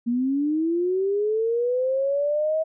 sine linear sweep, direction up, 232 to 642 Hz, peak -20 dBFS, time 0.06-2.64 s, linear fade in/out 20 ms, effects none

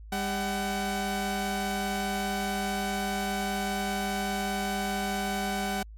sawtooth tone pair together, 200 / 755.1 Hz, G3 / F#5, +35 / +35 cents, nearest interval octave + major seventh, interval 2300 cents, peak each -27 dBFS, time 0.12-5.83 s, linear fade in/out 5 ms, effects added 53 Hz sine -42 dBFS peak until 5.97 s + MP3 64 kbps

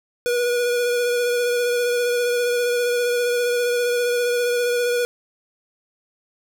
square tone with vibrato, 484.5 Hz, B4, 33 cents flat, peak -19 dBFS, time 0.26-5.05 s, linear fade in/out 0 ms, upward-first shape triangle, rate 15 Hz, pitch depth 24 cents each way, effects none

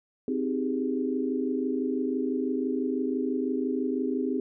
sine chord, Ab major seventh, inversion first, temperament just, 259.6 / 311.5 / 389.3 / 415.3 Hz, C4 / Eb4 / G4 / Ab4, -13 / +2 / -12 / 0 cents, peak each -28 / -33 / -33 / -33 dBFS, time 0.28-4.4 s, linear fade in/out 2 ms, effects none

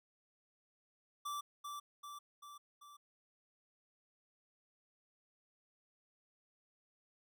square tone with echo, 1166 Hz, D6, 13 cents flat, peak -40 dBFS, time 1.25-1.41 s, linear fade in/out 10 ms, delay 390 ms, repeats 4, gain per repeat -4 dB, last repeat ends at 2.97 s, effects none

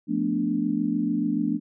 sine chord, B half-diminished seventh, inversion second, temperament equal, 174.61 / 220 / 246.9 / 293.7 Hz, F3 / A3 / B3 / D4, 0 / 0 / 0 / 0 cents, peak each -31 / -27 / -28 / -26 dBFS, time 0.07-1.6 s, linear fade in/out 50 ms, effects none

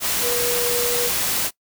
sine tone in noise, 483.3 Hz, B4, 38 cents flat, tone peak -23 dBFS, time 0.21-1.11 s, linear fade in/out 50 ms, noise white, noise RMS -22 dBFS, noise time 0-1.51 s, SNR -4 dB, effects noise-tail reverb RT60 0.1 s tail -21 dB re dry

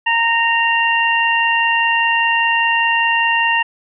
harmonic tone, 925 Hz, A#5, 14 cents flat, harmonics 1 / 2 / 3, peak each -17 / -17 / -17 dBFS, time 0.06-3.63 s, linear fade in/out 10 ms, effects none

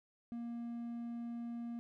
triangle tone, 235.3 Hz, A#3, 16 cents sharp, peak -38 dBFS, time 0.32-1.79 s, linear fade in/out 0 ms, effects none

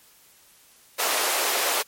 pink high-pass noise, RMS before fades -24 dBFS, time 0.98-1.83 s, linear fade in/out 20 ms, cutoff 450 Hz, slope 24 dB/octave, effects white hiss -55 dBFS RMS until 1.87 s + MP3 64 kbps

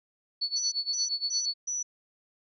sine tone with tremolo, 4435 Hz, C#8, in tune, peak -25 dBFS, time 0.41-1.54 s, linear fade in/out 10 ms, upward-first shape sine, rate 8.6 Hz, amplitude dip 90%
sine tone bursts, 5920 Hz, F#8, in tune, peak -29 dBFS, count 4, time 0.56-1.83 s, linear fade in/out 10 ms, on 160 ms, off 210 ms
effects none

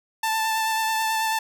sawtooth tone with vibrato, 884 Hz, A5, 8 cents sharp, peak -18 dBFS, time 0.23-1.39 s, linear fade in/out 5 ms, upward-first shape sine, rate 9.2 Hz, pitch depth 14 cents each way, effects none

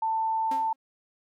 sine tone, 890 Hz, A5, 20 cents sharp, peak -24 dBFS, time 0.02-0.73 s, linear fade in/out 5 ms
sawtooth tone with exponential decay, 268.5 Hz, C4, 45 cents sharp, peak -30 dBFS, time 0.51-0.76 s, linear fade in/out 5 ms, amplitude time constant 54 ms
effects none

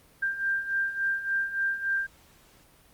sine beating tone pair, 1584 / 1587.5 Hz, G6 / G6, +18 / +21 cents, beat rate 3.5 Hz, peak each -32 / -27 dBFS, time 0.22-2.07 s, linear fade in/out 10 ms, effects pink hiss -58 dBFS RMS until 2.93 s + Opus 32 kbps

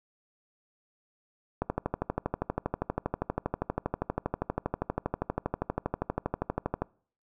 click train, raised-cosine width 1 ms, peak -14 dBFS, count 66, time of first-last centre 1.62-6.82 s, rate 12.5 Hz, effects noise-tail reverb RT60 0.5 s tail -25 dB re dry

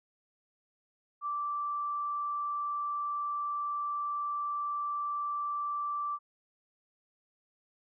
sine tone, 1169 Hz, D6, 8 cents flat, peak -31 dBFS, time 1.21-6.19 s, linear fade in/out 50 ms, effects none

